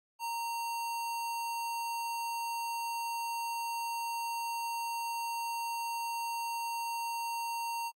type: tone with sample-and-hold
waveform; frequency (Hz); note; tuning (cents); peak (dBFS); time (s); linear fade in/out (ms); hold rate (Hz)
sine; 930; A#5; -4; -33; 0.19-7.92; 50; 3675
effects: AAC 64 kbps